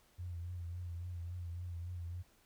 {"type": "tone with vibrato", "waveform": "sine", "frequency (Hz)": 87.31, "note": "F2", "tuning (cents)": 0, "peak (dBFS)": -40, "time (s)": [0.18, 2.23], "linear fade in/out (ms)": 20, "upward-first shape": "triangle", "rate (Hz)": 3.6, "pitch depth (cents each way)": 59, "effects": ["pink hiss -69 dBFS RMS until 2.45 s"]}